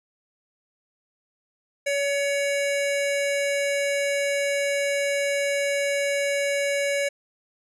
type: tone pair together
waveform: square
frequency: 565 / 2240 Hz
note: C#5 / C#7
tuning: +33 / +18 cents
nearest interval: 2 octaves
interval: 2385 cents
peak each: -24 / -29 dBFS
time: 1.86-7.09 s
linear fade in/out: 10 ms
effects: resampled to 24000 Hz